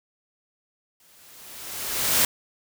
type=noise with exponential growth; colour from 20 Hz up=white; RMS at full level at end=-18 dBFS; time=1-2.25 s; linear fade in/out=2 ms; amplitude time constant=270 ms; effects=none

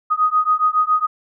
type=beating tone pair; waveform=sine; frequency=1244.5 / 1251.7 Hz; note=D#6 / D#6; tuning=0 / +10 cents; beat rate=7.2 Hz; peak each=-17 dBFS; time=0.1-1.07 s; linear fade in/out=20 ms; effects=none

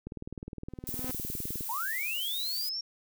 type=click train; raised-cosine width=3 ms; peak=-26 dBFS; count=31; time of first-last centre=0.07-1.608 s; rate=19.5 Hz
type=tone with exponential growth; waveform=sawtooth; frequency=254.9 Hz; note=C4; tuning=45 cents flat; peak=-32 dBFS; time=0.69-1.11 s; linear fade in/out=2 ms; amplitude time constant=90 ms
type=noise; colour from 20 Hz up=violet; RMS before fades=-37 dBFS; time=0.87-2.69 s; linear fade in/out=0 ms
type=linear sweep; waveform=sine; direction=up; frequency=842 to 5588 Hz; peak=-32 dBFS; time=1.69-2.81 s; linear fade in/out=5 ms
effects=none

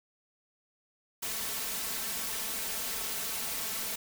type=noise with comb filter; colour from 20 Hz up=white; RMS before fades=-35 dBFS; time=1.22-3.96 s; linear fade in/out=10 ms; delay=4.5 ms; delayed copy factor=+0.6; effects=none

